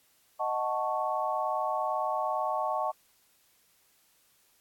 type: chord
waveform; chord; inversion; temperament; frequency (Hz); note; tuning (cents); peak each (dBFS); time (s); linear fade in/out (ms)
sine; D# half-diminished seventh; none; equal; 622.3 / 740 / 880 / 1108.7; D#5 / F#5 / A5 / C#6; 0 / 0 / 0 / 0; -33; 0.39-2.92; 20
effects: white hiss -66 dBFS RMS until 4.6 s + AAC 64 kbps